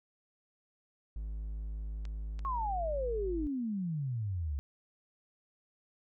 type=tone; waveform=triangle; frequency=52.8 Hz; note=G#1; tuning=29 cents sharp; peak=-34 dBFS; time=1.16-3.47 s; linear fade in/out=0 ms
type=clicks; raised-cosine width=0.2 ms; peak=-33 dBFS; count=2; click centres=2.053 / 2.392 s
type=exponential sweep; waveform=sine; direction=down; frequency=1108.7 to 67.1 Hz; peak=-32 dBFS; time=2.45-4.59 s; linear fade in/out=0 ms
effects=none